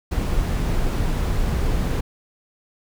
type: noise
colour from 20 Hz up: brown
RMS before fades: -21 dBFS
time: 0.11-2.01 s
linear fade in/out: 10 ms
effects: none